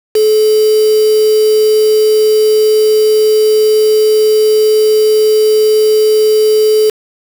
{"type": "tone with quantisation", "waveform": "sine", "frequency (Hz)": 430.5, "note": "A4", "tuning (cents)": -38, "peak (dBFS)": -6, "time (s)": [0.15, 6.9], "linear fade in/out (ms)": 5, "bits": 3, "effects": []}